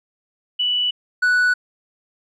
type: tone pair in turn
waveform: sine / triangle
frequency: 2960 / 1480 Hz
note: F#7 / F#6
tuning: 0 / 0 cents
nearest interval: octave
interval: 1200 cents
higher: first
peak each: -17 / -12 dBFS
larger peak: second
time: 0.59-0.91 / 1.22-1.54 s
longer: neither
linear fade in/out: 10 ms
effects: resampled to 22050 Hz